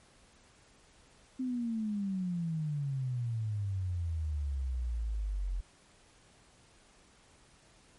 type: exponential sweep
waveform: sine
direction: down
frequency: 261.6 to 43.65 Hz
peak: -31 dBFS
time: 1.39-5.61 s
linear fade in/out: 10 ms
effects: pink hiss -62 dBFS RMS until 7.98 s + MP3 48 kbps